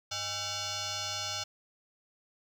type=tone with frequency modulation; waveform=sine; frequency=817 Hz; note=G#5; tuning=29 cents flat; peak=-31 dBFS; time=0.11-1.44 s; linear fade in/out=10 ms; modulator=719 Hz; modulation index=7.7; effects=tanh soft clip ceiling -31 dBFS + 10-bit